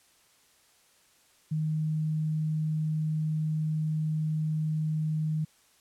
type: tone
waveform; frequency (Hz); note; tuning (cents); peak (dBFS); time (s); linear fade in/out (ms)
sine; 155.56; D#3; 0; -26; 1.51-5.45; 10
effects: white hiss -63 dBFS RMS until 5.8 s + low-pass 11000 Hz 12 dB/octave